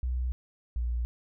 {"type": "tone pair in turn", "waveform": "sine", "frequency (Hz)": [62.3, 59.43], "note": ["B1", "A#1"], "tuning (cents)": [16, 34], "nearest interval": "minor second", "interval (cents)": 82, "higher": "first", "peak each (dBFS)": [-27, -27], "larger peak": "neither", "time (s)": [[0.03, 0.32], [0.76, 1.05]], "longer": "neither", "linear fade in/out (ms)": 0, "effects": []}